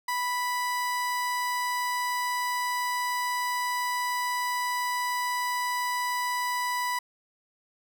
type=tone; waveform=30% pulse; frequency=987 Hz; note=B5; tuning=1 cent flat; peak=-24 dBFS; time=0.08-6.99 s; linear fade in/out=5 ms; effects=none